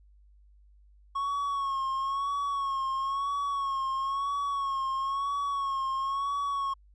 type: tone with vibrato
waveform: triangle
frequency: 1100 Hz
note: C#6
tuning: 14 cents flat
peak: -26 dBFS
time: 1.15-6.74 s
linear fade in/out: 10 ms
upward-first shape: sine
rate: 1 Hz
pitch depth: 50 cents each way
effects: added 50 Hz sine -55 dBFS peak until 6.94 s + resampled to 22050 Hz